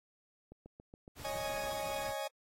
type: click train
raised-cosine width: 2 ms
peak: -38 dBFS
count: 9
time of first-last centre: 0.52-1.637 s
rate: 7.16 Hz
type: noise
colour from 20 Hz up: pink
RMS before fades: -49 dBFS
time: 1.15-2.15 s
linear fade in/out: 50 ms
type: chord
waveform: 40% pulse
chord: C# suspended second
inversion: none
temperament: equal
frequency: 554.4 / 622.3 / 830.6 Hz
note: C#5 / D#5 / G#5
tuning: 0 / 0 / 0 cents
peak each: -40 dBFS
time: 1.24-2.28 s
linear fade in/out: 10 ms
effects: AAC 48 kbps